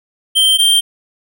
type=tone pair in turn; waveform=square; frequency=3136 / 3165 Hz; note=G7 / G7; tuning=0 / +16 cents; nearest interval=unison; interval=16 cents; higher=second; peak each=-9 dBFS; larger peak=neither; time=0.35-0.58 / 0.58-0.81 s; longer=neither; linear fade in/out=20 ms; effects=none